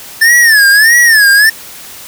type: tone with vibrato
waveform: square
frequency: 1760 Hz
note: A6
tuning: in tune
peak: -4 dBFS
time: 0.21-1.5 s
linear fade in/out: 10 ms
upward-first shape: sine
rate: 1.6 Hz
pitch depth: 160 cents each way
effects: white hiss -30 dBFS RMS until 2.07 s